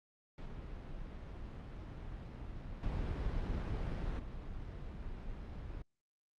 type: noise with level steps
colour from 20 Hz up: brown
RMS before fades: -45 / -37 / -45 dBFS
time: 0.38-5.82 s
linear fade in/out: 2 ms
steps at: 2.83 / 4.19 s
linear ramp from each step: 2 ms
effects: low-pass 4000 Hz 12 dB/octave + Opus 48 kbps